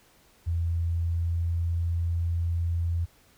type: tone with pitch glide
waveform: sine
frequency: 84.2 to 84.79 Hz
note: E2 to E2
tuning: +37 to +49 cents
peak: -24 dBFS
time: 0.46-3.06 s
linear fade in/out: 20 ms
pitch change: +12 cents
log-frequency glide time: 0.83-1.81 s
effects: pink hiss -60 dBFS RMS until 3.37 s